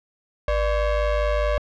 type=ring-modulated tone; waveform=square; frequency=270.6 Hz; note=C#4; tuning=42 cents flat; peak=-17 dBFS; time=0.48-1.58 s; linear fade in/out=2 ms; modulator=323 Hz; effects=low-pass 3000 Hz 12 dB/octave